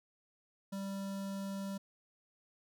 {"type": "tone with notch filter", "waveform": "square", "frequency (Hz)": 196, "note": "G3", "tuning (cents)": 0, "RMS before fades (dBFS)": -40, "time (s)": [0.72, 1.78], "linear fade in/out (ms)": 10, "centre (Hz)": 2200, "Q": 1.5, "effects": []}